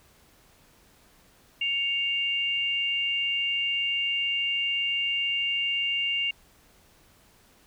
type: tone pair together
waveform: sine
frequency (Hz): 2221 / 2794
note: C#7 / F7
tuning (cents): +3 / 0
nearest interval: major third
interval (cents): 397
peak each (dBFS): -32 / -25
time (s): 1.61-6.31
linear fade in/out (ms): 5
effects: pink hiss -59 dBFS RMS until 7.66 s